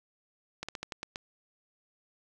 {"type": "slowing click train", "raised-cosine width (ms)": 0.2, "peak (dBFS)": -19, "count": 7, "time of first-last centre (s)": [0.63, 1.159], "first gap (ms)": 56, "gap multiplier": 1.18, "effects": []}